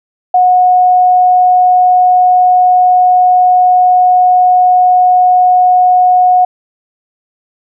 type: tone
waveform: sine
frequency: 729 Hz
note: F#5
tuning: 26 cents flat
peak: -4 dBFS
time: 0.34-6.45 s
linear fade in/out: 5 ms
effects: none